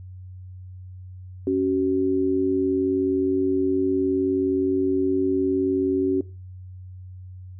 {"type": "tone pair together", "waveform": "sine", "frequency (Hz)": [278.2, 377.5], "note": ["C#4", "F#4"], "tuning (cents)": [6, 35], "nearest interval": "perfect fourth", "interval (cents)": 529, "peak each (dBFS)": [-22, -21], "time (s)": [1.47, 6.21], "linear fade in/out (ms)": 2, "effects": ["noise-tail reverb RT60 0.3 s tail -19 dB re dry", "added 92 Hz sine -37 dBFS peak until 7.59 s"]}